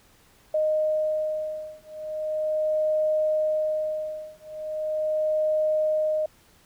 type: beating tone pair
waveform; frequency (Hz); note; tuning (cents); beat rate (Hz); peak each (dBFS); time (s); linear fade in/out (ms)
sine; 618 / 618.39; D#5 / D#5; -12 / -11; 0.39; -26; 0.54-6.26; 5
effects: pink hiss -58 dBFS RMS until 6.65 s

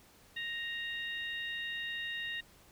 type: harmonic tone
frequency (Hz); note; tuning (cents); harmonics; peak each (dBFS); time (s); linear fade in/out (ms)
932.3; A#5; 0; 2 / 3 / 4; -38 / -42 / -44; 0.36-2.41; 10
effects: pink hiss -61 dBFS RMS until 2.71 s

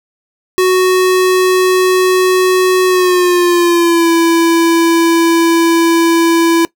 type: tone with pitch glide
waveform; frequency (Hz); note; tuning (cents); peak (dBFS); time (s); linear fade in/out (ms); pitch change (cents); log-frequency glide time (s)
square; 370 to 333.5; F#4 to E4; 0 to +20; -8; 0.58-6.65; 0; -180; 2.86-4.1
effects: noise-tail reverb RT60 0.1 s tail -20 dB re dry

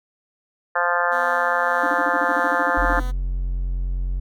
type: harmonic tone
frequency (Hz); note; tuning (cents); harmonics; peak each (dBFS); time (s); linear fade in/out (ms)
174.61; F3; 0; 3 / 4 / 5 / 6 / 7 / 8 / 9 / 10; -26 / -26 / -26 / -26 / -26 / -26 / -26 / -26; 0.75-3; 10
type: tone with tremolo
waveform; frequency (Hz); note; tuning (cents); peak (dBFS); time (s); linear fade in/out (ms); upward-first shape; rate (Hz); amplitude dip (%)
10% pulse; 251.7; B3; +33; -27; 1.11-3.12; 20; sine; 1.7; 40
type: tone bursts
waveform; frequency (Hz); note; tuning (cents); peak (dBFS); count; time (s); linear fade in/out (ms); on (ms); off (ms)
sine; 292.3; D4; -8; -25; 16; 1.83-3.007; 5; 37; 39
type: tone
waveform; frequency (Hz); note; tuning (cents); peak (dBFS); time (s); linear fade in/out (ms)
triangle; 44.8; F1; +45; -19; 2.77-4.2; 10
effects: none

